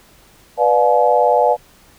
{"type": "chord", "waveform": "sine", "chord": "B diminished seventh", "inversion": "none", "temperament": "just", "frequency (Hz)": [493.9, 592.7, 711.2, 853.4], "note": ["B4", "D5", "F5", "Ab5"], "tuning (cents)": [0, 16, 31, 47], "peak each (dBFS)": -16, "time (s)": [0.57, 1.57], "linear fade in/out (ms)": 50, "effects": ["pink hiss -49 dBFS RMS until 1.98 s"]}